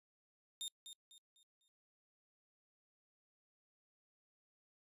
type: tone with echo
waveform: sawtooth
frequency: 3653 Hz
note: A#7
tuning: 36 cents flat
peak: -38 dBFS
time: 0.61-0.68 s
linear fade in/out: 0 ms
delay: 250 ms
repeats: 4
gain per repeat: -9 dB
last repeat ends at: 1.68 s
effects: noise-tail reverb RT60 0.1 s tail -25 dB re dry + resampled to 32000 Hz